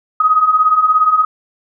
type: beating tone pair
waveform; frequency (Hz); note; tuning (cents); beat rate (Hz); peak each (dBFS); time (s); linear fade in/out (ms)
sine; 1244.5 / 1261.5; D#6 / D#6; 0 / +23; 17; -15 / -10; 0.2-1.25; 5
effects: none